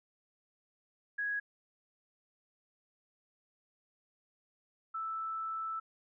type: tone pair in turn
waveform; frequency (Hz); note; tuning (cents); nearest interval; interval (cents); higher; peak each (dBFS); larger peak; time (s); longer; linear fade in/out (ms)
sine; 1661.2 / 1318.5; G#6 / E6; 0 / 0; major third; 400; first; -32 / -35; first; 1.18-1.4 / 4.94-5.8; second; 10
effects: none